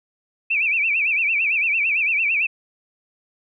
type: tone with vibrato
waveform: sine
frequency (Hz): 2489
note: D#7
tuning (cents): 0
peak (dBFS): -17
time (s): 0.5-2.47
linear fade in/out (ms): 10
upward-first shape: sine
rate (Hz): 8.9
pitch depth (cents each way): 160
effects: none